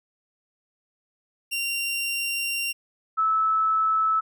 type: tone pair in turn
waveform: sawtooth / sine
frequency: 2766 / 1305.4 Hz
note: F7 / E6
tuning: -17 / -17 cents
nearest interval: octave + minor second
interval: 1300 cents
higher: first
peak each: -22 / -19 dBFS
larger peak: second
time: 1.51-2.73 / 3.17-4.21 s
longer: first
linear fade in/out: 20 ms
effects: none